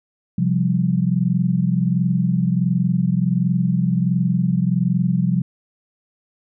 sine chord, C suspended fourth, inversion none, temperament equal with one note detuned, 131.27 / 174.61 / 196 Hz, C3 / F3 / G3, +6 / 0 / 0 cents, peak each -21 / -18 / -22 dBFS, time 0.38-5.42 s, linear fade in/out 5 ms, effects none

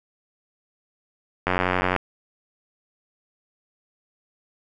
click train, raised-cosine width 0.5 ms, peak -6 dBFS, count 46, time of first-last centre 1.47-1.963 s, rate 91.3 Hz, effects none

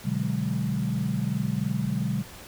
sine chord, G# half-diminished seventh, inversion first, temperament equal, 123.47 / 146.83 / 185 / 207.7 Hz, B2 / D3 / F#3 / G#3, 0 / 0 / 0 / 0 cents, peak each -30 dBFS, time 0.04-2.23 s, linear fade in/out 20 ms, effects pink hiss -45 dBFS RMS until 2.47 s

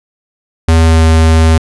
square tone with pitch glide, 81.5 to 80.61 Hz, E2 to E2, -19 to -38 cents, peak -5 dBFS, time 0.68-1.58 s, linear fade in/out 5 ms, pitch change -19 cents, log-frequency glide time 0.81-1.05 s, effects resampled to 24000 Hz

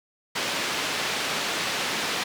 white band-pass noise, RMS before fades -28 dBFS, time 0.35-2.24 s, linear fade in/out 10 ms, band 160 to 3900 Hz, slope 12 dB/octave, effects none

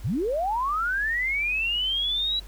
sine linear sweep, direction up, 77.78 to 3942 Hz, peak -23 dBFS, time 0.04-2.4 s, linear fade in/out 10 ms, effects added 47 Hz sine -39 dBFS peak until 2.47 s + pink hiss -51 dBFS RMS until 2.47 s

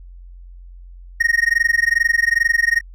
triangle tone with amplitude modulation, 1864.7 Hz, A#6, in tune, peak -8 dBFS, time 1.2-2.81 s, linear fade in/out 10 ms, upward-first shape sine, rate 22.4 Hz, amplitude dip 100%, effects added 44 Hz sine -36 dBFS peak until 2.94 s

